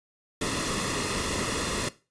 pink noise with comb filter, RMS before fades -29 dBFS, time 0.41-1.89 s, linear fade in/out 5 ms, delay 1.3 ms, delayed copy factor -0.6, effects noise-tail reverb RT60 0.3 s tail -17 dB re dry + resampled to 22050 Hz

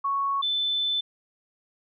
sine tone pair in turn, 1108.7 / 3520 Hz, C#6 / A7, 0 / 0 cents, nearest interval octave + minor sixth, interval 2000 cents, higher second, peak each -23 dBFS, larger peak neither, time 0.04-0.42 / 0.42-1.01 s, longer second, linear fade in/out 10 ms, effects none

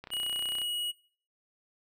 click train, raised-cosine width 0.3 ms, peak -27 dBFS, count 19, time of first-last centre 0.04-0.617 s, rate 31.2 Hz
square tone, 2906 Hz, F#7, 32 cents flat, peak -32 dBFS, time 0.11-0.92 s, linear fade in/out 20 ms
effects noise-tail reverb RT60 0.5 s tail -22 dB re dry

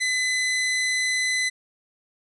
sawtooth tone, 2016 Hz, B6, 35 cents sharp, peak -18 dBFS, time 0-1.5 s, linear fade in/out 20 ms, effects resampled to 24000 Hz

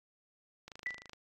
click train, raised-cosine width 0.2 ms, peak -30 dBFS, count 13, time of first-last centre 0.68-1.133 s, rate 26.5 Hz
sine tone with exponential decay, 1975.5 Hz, B6, in tune, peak -31 dBFS, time 0.86-1.08 s, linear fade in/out 1 ms, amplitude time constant 47 ms
effects AAC 32 kbps

